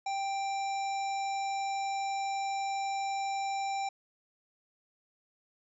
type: harmonic tone with a mistuned harmonic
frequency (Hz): 786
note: G5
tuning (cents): +4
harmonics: 1 / 3 / 5 / 7 / 9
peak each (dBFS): -31 / -42 / -48 / -49 / -49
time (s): 0.06-3.89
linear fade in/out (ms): 5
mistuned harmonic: 7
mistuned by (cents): -16
effects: none